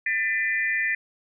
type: tone cluster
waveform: sine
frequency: 1786 / 2005 / 2400 Hz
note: A6 / B6 / D7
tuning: +25 / +26 / +37 cents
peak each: -25 / -26 / -30 dBFS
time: 0.06-0.95 s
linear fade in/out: 5 ms
effects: none